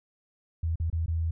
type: tone with dropouts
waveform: sine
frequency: 82.1 Hz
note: E2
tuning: 6 cents flat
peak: -25 dBFS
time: 0.63-1.31 s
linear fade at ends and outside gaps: 5 ms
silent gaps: 0.757-0.799 / 0.901-0.927 / 1.061-1.08 s
effects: none